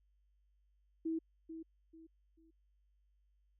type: tone with echo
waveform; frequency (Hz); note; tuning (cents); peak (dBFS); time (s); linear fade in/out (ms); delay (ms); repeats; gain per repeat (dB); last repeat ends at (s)
sine; 324.3; E4; -28; -34; 1.05-1.19; 10; 440; 3; -10; 2.51
effects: added 50 Hz sine -70 dBFS peak until 3.59 s